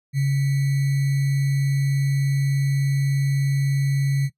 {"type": "tone with sample-and-hold", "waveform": "sine", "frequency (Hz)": 138.3, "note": "C#3", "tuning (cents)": -4, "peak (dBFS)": -17, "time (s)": [0.13, 4.3], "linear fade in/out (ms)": 50, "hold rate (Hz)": 2100, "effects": ["noise-tail reverb RT60 0.1 s tail -18 dB re dry", "resampled to 32000 Hz"]}